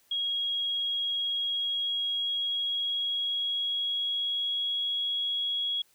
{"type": "tone with pitch glide", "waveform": "sine", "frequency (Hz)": [3294, 3325], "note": ["G#7", "G#7"], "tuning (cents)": [-15, 1], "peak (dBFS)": -27, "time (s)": [0.11, 5.82], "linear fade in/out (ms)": 5, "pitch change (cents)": 16, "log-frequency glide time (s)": [1.41, 4.86], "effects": ["white hiss -65 dBFS RMS until 5.94 s"]}